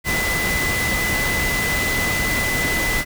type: tone in noise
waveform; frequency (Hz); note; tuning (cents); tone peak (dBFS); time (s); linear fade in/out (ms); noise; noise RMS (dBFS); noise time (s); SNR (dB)
sine; 2008; B6; +28; -21; 0.04-3.05; 50; pink; -23; 0.04-3.05; -1
effects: none